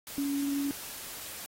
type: tone in noise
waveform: sine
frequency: 281.4 Hz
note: C#4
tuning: 26 cents sharp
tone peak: -28 dBFS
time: 0.18-0.71 s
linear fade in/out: 0 ms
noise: white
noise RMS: -42 dBFS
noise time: 0.07-1.46 s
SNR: +11 dB
effects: AAC 48 kbps